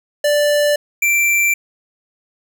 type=tone pair in turn; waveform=square; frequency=587.3 / 2349 Hz; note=D5 / D7; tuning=0 / 0 cents; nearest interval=2 octaves; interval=2400 cents; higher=second; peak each=-13 dBFS; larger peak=neither; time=0.24-0.76 / 1.02-1.54 s; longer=neither; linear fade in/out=5 ms; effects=none